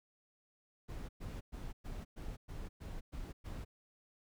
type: noise bursts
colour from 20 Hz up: brown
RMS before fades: -44 dBFS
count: 9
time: 0.88-3.65 s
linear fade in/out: 20 ms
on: 210 ms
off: 110 ms
effects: none